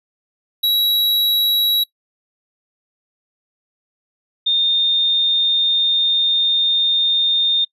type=tone pair in turn; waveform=square / sine; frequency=3881 / 3643 Hz; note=B7 / A#7; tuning=-31 / -41 cents; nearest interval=minor second; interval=110 cents; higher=first; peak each=-14 / -13 dBFS; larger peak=second; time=0.63-1.84 / 4.46-7.65 s; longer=second; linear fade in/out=10 ms; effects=noise-tail reverb RT60 0.1 s tail -21 dB re dry + resampled to 32000 Hz